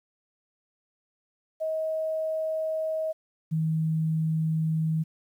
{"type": "tone pair in turn", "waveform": "sine", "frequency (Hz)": [634, 159.19], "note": ["D#5", "D#3"], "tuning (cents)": [32, 40], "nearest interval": "2 octaves", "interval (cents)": 2392, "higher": "first", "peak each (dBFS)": [-26, -23], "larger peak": "second", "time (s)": [[1.6, 3.13], [3.51, 5.04]], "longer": "neither", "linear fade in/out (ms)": 20, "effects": ["10-bit"]}